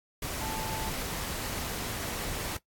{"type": "tone in noise", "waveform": "sine", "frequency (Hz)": 880, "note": "A5", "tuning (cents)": 0, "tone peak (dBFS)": -37, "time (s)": [0.41, 0.9], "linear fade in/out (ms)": 5, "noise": "pink", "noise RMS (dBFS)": -35, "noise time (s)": [0.22, 2.57], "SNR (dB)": -5, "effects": ["noise-tail reverb RT60 0.1 s tail -17 dB re dry", "AAC 64 kbps"]}